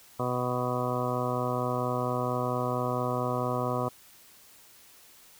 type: harmonic tone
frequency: 124.4 Hz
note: B2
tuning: 13 cents sharp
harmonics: 1 / 2 / 3 / 4 / 5 / 6 / 8 / 9 / 10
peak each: -33 / -35 / -37 / -34 / -35 / -37 / -36 / -37 / -38 dBFS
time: 0.19-3.89 s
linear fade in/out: 10 ms
effects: white hiss -55 dBFS RMS until 5.39 s